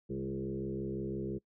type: tone with frequency modulation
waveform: sine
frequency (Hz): 271.6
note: C#4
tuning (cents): -35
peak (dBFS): -34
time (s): 0.09-1.39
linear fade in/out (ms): 20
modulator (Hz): 65.9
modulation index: 2.5
effects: noise-tail reverb RT60 0.1 s tail -23 dB re dry